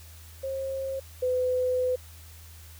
sine tone pair in turn, 536 / 504.9 Hz, C5 / B4, +42 / +38 cents, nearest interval minor second, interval 104 cents, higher first, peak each -29 / -23 dBFS, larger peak second, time 0.43-1 / 1.22-1.96 s, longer second, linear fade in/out 10 ms, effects added 81 Hz sine -46 dBFS peak until 2.79 s + white hiss -52 dBFS RMS until 2.79 s

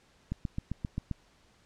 click train, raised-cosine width 5 ms, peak -20 dBFS, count 7, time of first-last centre 0.32-1.113 s, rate 7.57 Hz, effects pink hiss -64 dBFS RMS until 1.65 s + low-pass 7000 Hz 12 dB/octave

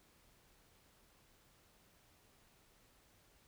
silence, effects pink hiss -69 dBFS RMS until 3.47 s

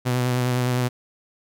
sawtooth tone with vibrato, 124.7 Hz, B2, 17 cents sharp, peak -16 dBFS, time 0.05-0.89 s, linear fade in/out 20 ms, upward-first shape sine, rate 9.8 Hz, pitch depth 25 cents each way, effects none

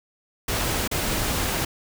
pink noise with dropouts, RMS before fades -25 dBFS, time 0.48-1.65 s, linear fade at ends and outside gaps 5 ms, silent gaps 0.877-0.913 s, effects none

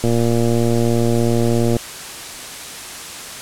click train, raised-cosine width 2 ms, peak -5 dBFS, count 203, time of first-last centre 0.04-1.766 s, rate 117 Hz, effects white hiss -31 dBFS RMS until 3.41 s + low-pass 10000 Hz 12 dB/octave

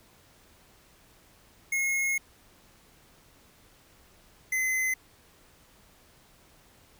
square tone pair in turn, 2163 / 2045 Hz, C#7 / C7, -43 / -40 cents, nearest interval minor second, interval 97 cents, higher first, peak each -26 dBFS, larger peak neither, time 1.72-2.18 / 4.52-4.94 s, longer first, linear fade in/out 5 ms, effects pink hiss -59 dBFS RMS until 6.99 s

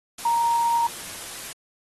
sine tone in noise, 934 Hz, A#5, 3 cents sharp, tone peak -18 dBFS, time 0.25-0.87 s, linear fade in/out 5 ms, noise white, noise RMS -36 dBFS, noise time 0.18-1.53 s, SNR +15 dB, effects AAC 32 kbps

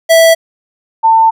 square / sine tone pair in turn, 657 / 896.6 Hz, E5 / A5, -6 / +32 cents, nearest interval perfect fourth, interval 538 cents, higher second, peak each -4 dBFS, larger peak neither, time 0.09-0.35 / 1.03-1.31 s, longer second, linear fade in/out 20 ms, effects none

